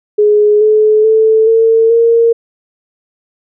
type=tone with pitch steps; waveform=sine; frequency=418.8 / 429.3 / 440.1 / 451.2 / 462.5 Hz; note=G#4 / A4 / A4 / A4 / A#4; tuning=+15 / -43 / 0 / +44 / -14 cents; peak=-5 dBFS; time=0.18-2.33 s; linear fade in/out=10 ms; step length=430 ms; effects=none